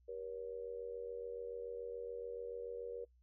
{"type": "tone with amplitude modulation", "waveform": "sine", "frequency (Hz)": 476.6, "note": "A#4", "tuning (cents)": 38, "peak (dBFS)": -38, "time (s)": [0.08, 3.05], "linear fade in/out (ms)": 10, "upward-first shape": "sine", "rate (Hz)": 87, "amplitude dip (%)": 85, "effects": ["noise-tail reverb RT60 0.1 s tail -22 dB re dry", "added 61 Hz sine -66 dBFS peak until 3.22 s"]}